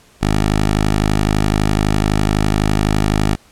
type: tone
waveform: 10% pulse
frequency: 51.91 Hz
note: G#1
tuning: in tune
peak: -5 dBFS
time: 0.21-3.36 s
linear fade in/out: 20 ms
effects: pink hiss -49 dBFS RMS until 3.51 s + low-pass 11000 Hz 12 dB/octave